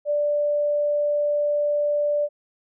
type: tone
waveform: sine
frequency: 587.3 Hz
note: D5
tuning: in tune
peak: -19 dBFS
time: 0.05-2.29 s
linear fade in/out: 50 ms
effects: none